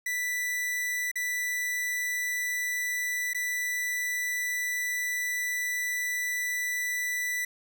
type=tone with dropouts; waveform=45% pulse; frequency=1975.5 Hz; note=B6; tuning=in tune; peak=-28 dBFS; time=0.06-7.45 s; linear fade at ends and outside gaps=5 ms; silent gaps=1.115-1.156 / 3.334-3.346 s; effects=none